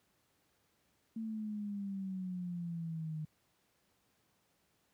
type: exponential sweep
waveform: sine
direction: down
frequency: 225.5 to 153.4 Hz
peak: -37 dBFS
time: 1.16-3.25 s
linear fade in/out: 5 ms
effects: pink hiss -75 dBFS RMS until 4.93 s + high-pass 80 Hz 12 dB/octave